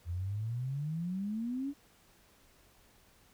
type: exponential sweep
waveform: sine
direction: up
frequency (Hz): 82.41 to 290.8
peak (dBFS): -33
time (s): 0.05-1.74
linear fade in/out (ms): 50
effects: pink hiss -64 dBFS RMS until 3.33 s